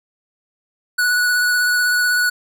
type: tone with vibrato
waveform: square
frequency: 1472 Hz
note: F#6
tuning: 9 cents flat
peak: -15 dBFS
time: 0.98-2.3 s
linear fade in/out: 10 ms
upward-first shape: triangle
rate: 16 Hz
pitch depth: 18 cents each way
effects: none

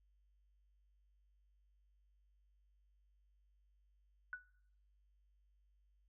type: tone with exponential decay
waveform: sine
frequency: 1480 Hz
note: F#6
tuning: in tune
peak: -38 dBFS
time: 4.33-4.44 s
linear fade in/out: 1 ms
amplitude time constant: 23 ms
effects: noise-tail reverb RT60 0.7 s tail -20 dB re dry + added 50 Hz sine -70 dBFS peak until 6.08 s

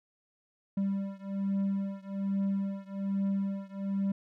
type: beating tone pair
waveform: triangle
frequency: 196 / 197.2 Hz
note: G3 / G3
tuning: 0 / +11 cents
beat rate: 1.2 Hz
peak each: -30 / -31 dBFS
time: 0.77-4.12 s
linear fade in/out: 5 ms
effects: none

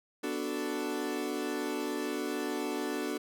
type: chord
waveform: 40% pulse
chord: B minor seventh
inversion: none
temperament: equal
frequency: 246.9 / 293.7 / 370 / 440 Hz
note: B3 / D4 / F#4 / A4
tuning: 0 / 0 / 0 / 0 cents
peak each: -39 / -35 / -37 / -38 dBFS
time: 0.23-3.18 s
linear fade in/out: 10 ms
effects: none

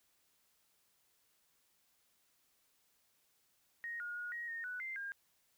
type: tone with pitch steps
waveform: sine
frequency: 1870 / 1433 / 1444 / 1889 / 1842 / 1483 / 2086 / 1610 Hz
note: A#6 / F6 / F#6 / A#6 / A#6 / F#6 / C7 / G6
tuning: +5 / +44 / -43 / +22 / -21 / +4 / -6 / +46 cents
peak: -40 dBFS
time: 3.84-5.12 s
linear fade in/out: 0 ms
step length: 160 ms
effects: white hiss -75 dBFS RMS until 5.57 s

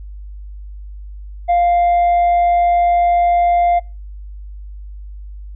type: tone with tanh clipping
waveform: triangle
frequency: 698.5 Hz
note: F5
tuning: in tune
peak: -11 dBFS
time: 1.48-3.8 s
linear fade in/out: 20 ms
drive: 7 dB
effects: noise-tail reverb RT60 0.3 s tail -25 dB re dry + added 50 Hz sine -29 dBFS peak until 5.55 s

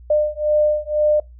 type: beating tone pair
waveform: sine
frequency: 601 / 603 Hz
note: D5 / D5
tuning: +40 / +46 cents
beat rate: 2 Hz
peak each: -18 dBFS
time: 0.1-1.2 s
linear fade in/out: 5 ms
effects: noise-tail reverb RT60 0.2 s tail -23 dB re dry + added 60 Hz sine -39 dBFS peak until 1.39 s

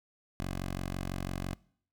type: tone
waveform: 10% pulse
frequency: 46 Hz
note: F#1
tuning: 9 cents flat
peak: -26 dBFS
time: 0.4-1.54 s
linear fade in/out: 0 ms
effects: noise-tail reverb RT60 0.6 s tail -23 dB re dry

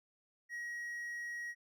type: tone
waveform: triangle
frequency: 1900 Hz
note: A#6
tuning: 33 cents sharp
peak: -38 dBFS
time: 0.49-1.55 s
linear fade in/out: 50 ms
effects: none

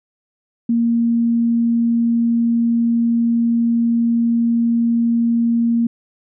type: tone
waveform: sine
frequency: 233.1 Hz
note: A#3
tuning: in tune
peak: -13 dBFS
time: 0.69-5.87 s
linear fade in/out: 5 ms
effects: none

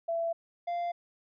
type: tone pair in turn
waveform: sine / triangle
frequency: 669 / 694 Hz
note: E5 / F5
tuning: +25 / -11 cents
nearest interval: minor second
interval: 64 cents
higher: second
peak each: -28 dBFS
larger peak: neither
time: 0.08-0.33 / 0.67-0.92 s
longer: neither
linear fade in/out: 10 ms
effects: resampled to 11025 Hz

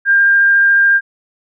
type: tone with vibrato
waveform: sine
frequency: 1600 Hz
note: G6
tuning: 35 cents sharp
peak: -7 dBFS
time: 0.05-1.01 s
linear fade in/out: 50 ms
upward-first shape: triangle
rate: 14 Hz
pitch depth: 8 cents each way
effects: none

